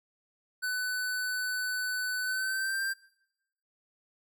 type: tone with pitch glide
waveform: square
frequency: 1500 to 1578.2 Hz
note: F#6 to G6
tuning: +23 to +11 cents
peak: -30 dBFS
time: 0.62-2.94 s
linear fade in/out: 20 ms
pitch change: +88 cents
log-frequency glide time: 2.22-2.8 s
effects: noise-tail reverb RT60 0.9 s tail -24 dB re dry